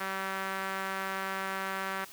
sawtooth tone with band-pass filter, 192.2 Hz, G3, 34 cents flat, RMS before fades -35 dBFS, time 0-2.05 s, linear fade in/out 10 ms, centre 1500 Hz, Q 1.6, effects white hiss -50 dBFS RMS until 2.12 s

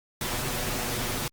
pink noise with comb filter, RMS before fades -30 dBFS, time 0.21-1.28 s, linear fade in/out 2 ms, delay 8.2 ms, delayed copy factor +0.75, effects Opus 48 kbps

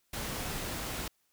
pink noise, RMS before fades -37 dBFS, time 0.13-1.08 s, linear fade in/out 5 ms, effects white hiss -74 dBFS RMS until 1.32 s

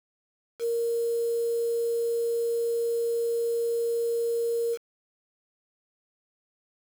sine tone with quantisation, 466.2 Hz, A#4, in tune, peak -24 dBFS, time 0.59-4.78 s, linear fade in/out 50 ms, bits 7, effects none

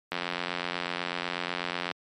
click train, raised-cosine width 0.3 ms, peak -13 dBFS, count 159, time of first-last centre 0.12-1.913 s, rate 88.1 Hz, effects high-pass 150 Hz 12 dB/octave + MP3 64 kbps

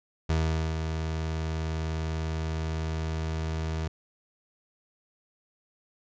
30% pulse tone with ADSR envelope, 79.9 Hz, D#2, 47 cents sharp, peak -20 dBFS, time 0.29-3.88 s, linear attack 9 ms, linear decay 450 ms, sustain -6 dB, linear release 4 ms, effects resampled to 16000 Hz

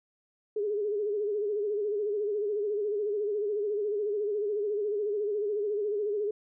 sine tone with vibrato, 415.3 Hz, G#4, in tune, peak -27 dBFS, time 0.56-6.31 s, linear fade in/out 5 ms, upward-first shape sine, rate 14 Hz, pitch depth 69 cents each way, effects none

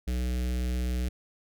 square tone with notch filter, 61.74 Hz, B1, in tune, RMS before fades -29 dBFS, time 0.07-1.09 s, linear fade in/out 10 ms, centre 980 Hz, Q 0.7, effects none

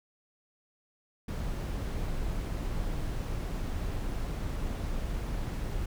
brown noise, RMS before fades -33 dBFS, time 1.28-5.86 s, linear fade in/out 5 ms, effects none

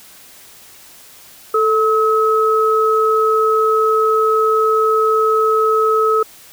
sine tone pair together, 440 / 1283.9 Hz, A4 / E6, 0 / -46 cents, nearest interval octave + perfect fifth, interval 1854 cents, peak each -14 dBFS, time 1.54-6.23 s, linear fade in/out 5 ms, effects white hiss -42 dBFS RMS until 6.52 s

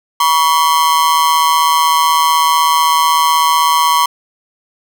45% pulse ring-modulated tone, 1046.5 Hz, C6, in tune, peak -6 dBFS, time 0.2-4.06 s, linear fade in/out 5 ms, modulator 78 Hz, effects 7-bit

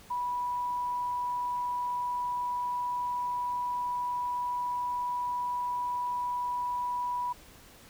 sine tone, 981 Hz, B5, 12 cents flat, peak -29 dBFS, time 0.1-7.33 s, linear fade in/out 10 ms, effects pink hiss -54 dBFS RMS until 7.89 s

